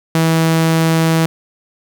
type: tone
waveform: sawtooth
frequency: 162.6 Hz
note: E3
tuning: 23 cents flat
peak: -7 dBFS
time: 0.15-1.26 s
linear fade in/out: 2 ms
effects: 8-bit